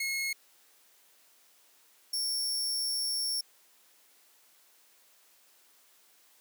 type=tone pair in turn; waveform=sawtooth; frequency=2169 / 5466 Hz; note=C#7 / F8; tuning=-38 / -38 cents; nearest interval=octave + major third; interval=1600 cents; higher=second; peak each=-27 dBFS; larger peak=neither; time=0-0.33 / 2.13-3.41 s; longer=second; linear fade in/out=5 ms; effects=white hiss -63 dBFS RMS until 6.4 s + high-pass 300 Hz 12 dB/octave